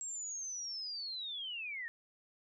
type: linear sweep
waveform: sine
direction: down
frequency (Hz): 7630 to 1795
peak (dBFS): -39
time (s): 0.01-1.88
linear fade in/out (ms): 0
effects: none